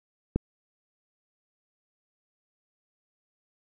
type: click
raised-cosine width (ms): 3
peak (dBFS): -11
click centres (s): 0.36
effects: none